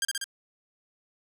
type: tone with echo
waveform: 10% pulse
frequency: 1600 Hz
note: G6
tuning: 35 cents sharp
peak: -16 dBFS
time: 0.02-0.05 s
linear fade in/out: 2 ms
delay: 64 ms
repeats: 3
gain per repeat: -2 dB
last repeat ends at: 0.242 s
effects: none